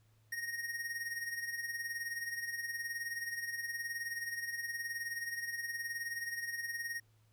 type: tone with tremolo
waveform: square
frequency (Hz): 1864.7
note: A#6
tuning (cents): 0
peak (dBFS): -36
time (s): 0.32-7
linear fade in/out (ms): 5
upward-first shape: sine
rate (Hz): 19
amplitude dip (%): 60
effects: added 109 Hz sine -66 dBFS peak until 7.32 s + pink hiss -75 dBFS RMS until 7.32 s